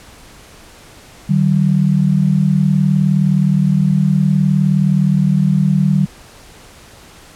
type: tone pair together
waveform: sine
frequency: 150.62 / 190 Hz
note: D3 / F#3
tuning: +44 / +46 cents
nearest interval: major third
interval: 402 cents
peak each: -13 dBFS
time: 1.29-6.06 s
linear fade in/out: 10 ms
effects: pink hiss -41 dBFS RMS until 7.35 s + low-pass 11000 Hz 12 dB/octave